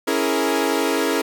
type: chord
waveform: sawtooth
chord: A# half-diminished seventh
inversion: first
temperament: equal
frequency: 277.2 / 329.6 / 415.3 / 466.2 Hz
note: C#4 / E4 / G#4 / A#4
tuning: 0 / 0 / 0 / 0 cents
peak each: -20 dBFS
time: 0.07-1.22 s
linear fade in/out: 10 ms
effects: none